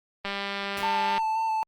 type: click train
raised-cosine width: 0.3 ms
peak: -15 dBFS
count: 186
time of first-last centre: 0.25-1.18 s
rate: 199 Hz
type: noise with exponential decay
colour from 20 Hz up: pink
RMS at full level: -34 dBFS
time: 0.77-0.97 s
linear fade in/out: 2 ms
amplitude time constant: 43 ms
type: tone with vibrato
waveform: triangle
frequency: 886 Hz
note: A5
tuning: 12 cents sharp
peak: -22 dBFS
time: 0.83-1.63 s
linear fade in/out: 0 ms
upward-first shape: square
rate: 3.8 Hz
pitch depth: 15 cents each way
effects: Opus 24 kbps